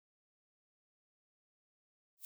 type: noise with exponential growth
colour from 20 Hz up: violet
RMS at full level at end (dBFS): -43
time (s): 2.17-2.25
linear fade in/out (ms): 0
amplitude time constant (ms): 17
effects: none